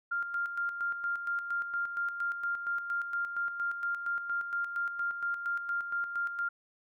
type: tone with tremolo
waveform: sine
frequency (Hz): 1396.9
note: F6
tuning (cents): 0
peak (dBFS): -29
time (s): 0.11-6.49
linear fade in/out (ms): 10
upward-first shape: square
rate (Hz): 4.3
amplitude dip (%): 55
effects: none